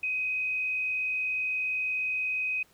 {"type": "tone with frequency modulation", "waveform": "sine", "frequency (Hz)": 2517, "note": "D#7", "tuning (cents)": 19, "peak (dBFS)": -27, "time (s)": [0.03, 2.63], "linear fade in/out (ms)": 5, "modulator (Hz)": 54, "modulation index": 0.52, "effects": ["pink hiss -62 dBFS RMS until 2.73 s"]}